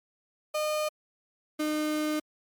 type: tone pair in turn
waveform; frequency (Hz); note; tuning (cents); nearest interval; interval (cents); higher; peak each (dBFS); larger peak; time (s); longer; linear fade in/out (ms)
35% pulse; 610 / 305; D#5 / D#4; -34 / -34; octave; 1200; first; -25; neither; 0.54-0.89 / 1.59-2.2; second; 10
effects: MP3 96 kbps